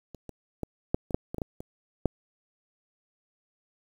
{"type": "clicks", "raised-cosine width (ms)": 2, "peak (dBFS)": [-29, -27, -18, -10, -23, -9, -21, -20, -17, -25, -9], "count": 11, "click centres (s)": [0.147, 0.293, 0.633, 0.945, 1.108, 1.145, 1.345, 1.383, 1.418, 1.605, 2.057], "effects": ["8-bit"]}